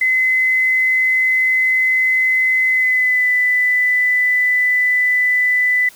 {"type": "tone with pitch glide", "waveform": "sine", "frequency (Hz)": [2038, 1994.9], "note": ["C7", "B6"], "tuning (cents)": [-46, 17], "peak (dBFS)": -12, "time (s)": [0.01, 5.89], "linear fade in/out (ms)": 5, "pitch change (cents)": -37, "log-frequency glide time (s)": [2.69, 3.3], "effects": ["white hiss -44 dBFS RMS until 5.95 s"]}